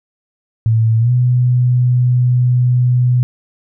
sine tone with pitch glide, 112.6 to 124.22 Hz, A2 to B2, +40 to +10 cents, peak -9 dBFS, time 0.66-3.23 s, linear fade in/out 0 ms, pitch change +170 cents, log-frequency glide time 0.99-1.11 s, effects none

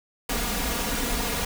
pink noise with comb filter, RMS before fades -27 dBFS, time 0.29-1.45 s, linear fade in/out 5 ms, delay 4.2 ms, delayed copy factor +0.8, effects none

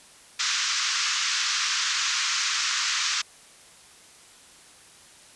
white band-pass noise, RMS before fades -26 dBFS, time 0.39-3.22 s, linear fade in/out 10 ms, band 1100 to 6700 Hz, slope 48 dB/octave, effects white hiss -51 dBFS RMS until 5.35 s + resampled to 24000 Hz

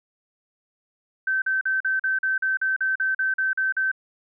sine tone bursts, 1544 Hz, G6, 27 cents flat, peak -20 dBFS, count 14, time 1.27-3.916 s, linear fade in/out 5 ms, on 150 ms, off 42 ms, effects none

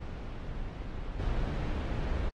brown noise with level steps, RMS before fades -38 / -31 dBFS, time 0-2.3 s, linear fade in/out 20 ms, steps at 1.19 s, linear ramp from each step 10 ms, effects low-pass 4000 Hz 12 dB/octave + AAC 32 kbps

